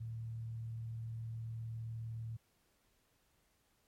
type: tone with frequency modulation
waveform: sine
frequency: 113.4 Hz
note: A#2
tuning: 47 cents flat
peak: -40 dBFS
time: 0-2.37 s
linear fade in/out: 10 ms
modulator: 39.7 Hz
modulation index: 0.22
effects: pink hiss -75 dBFS RMS until 3.87 s + MP3 64 kbps